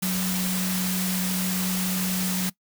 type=tone in noise; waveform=sine; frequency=185 Hz; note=F#3; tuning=in tune; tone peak=-25 dBFS; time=0.02-2.5 s; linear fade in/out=10 ms; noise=white; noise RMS=-29 dBFS; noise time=0.02-2.5 s; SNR=+1 dB; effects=noise-tail reverb RT60 0.1 s tail -21 dB re dry